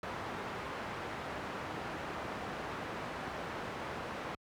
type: low-pass noise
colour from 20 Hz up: white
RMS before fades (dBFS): -41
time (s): 0.03-4.35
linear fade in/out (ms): 2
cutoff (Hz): 1300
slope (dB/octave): 12
effects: high-pass 60 Hz 12 dB/octave